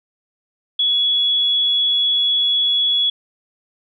sine tone, 3376 Hz, G#7, 28 cents sharp, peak -14 dBFS, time 0.79-3.1 s, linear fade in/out 5 ms, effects none

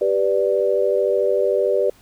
sine chord, G major, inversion none, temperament equal, 392 / 493.9 / 587.3 Hz, G4 / B4 / D5, 0 / 0 / 0 cents, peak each -20 dBFS, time 0.01-1.9 s, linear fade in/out 5 ms, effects pink hiss -53 dBFS RMS until 2.01 s

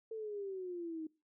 sine exponential sweep, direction down, 450.7 to 311.1 Hz, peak -39 dBFS, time 0.11-1.07 s, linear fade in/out 5 ms, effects noise-tail reverb RT60 0.3 s tail -22 dB re dry

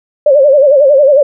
sine tone with vibrato, 563 Hz, C#5, 27 cents sharp, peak -3 dBFS, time 0.26-1.23 s, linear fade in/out 5 ms, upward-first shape sine, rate 11 Hz, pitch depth 120 cents each way, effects none

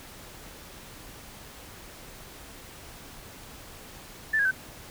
sine tone with pitch steps, 1761 / 1643.1 / 1533 Hz, A6 / G#6 / G6, +1 / -19 / -39 cents, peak -21 dBFS, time 4.33-4.513 s, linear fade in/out 10 ms, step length 61 ms, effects pink hiss -46 dBFS RMS until 4.9 s

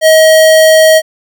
square tone, 634 Hz, D#5, 32 cents sharp, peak -3 dBFS, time 0.01-1.02 s, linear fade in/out 50 ms, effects none

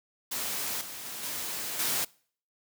white noise with level steps, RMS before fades -33 / -41 / -39 / -35 / -29 dBFS, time 0.31-2.05 s, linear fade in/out 10 ms, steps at 0.81 / 1.05 / 1.23 / 1.79 s, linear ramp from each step 2 ms, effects noise-tail reverb RT60 0.5 s tail -24 dB re dry + high-pass 100 Hz 12 dB/octave

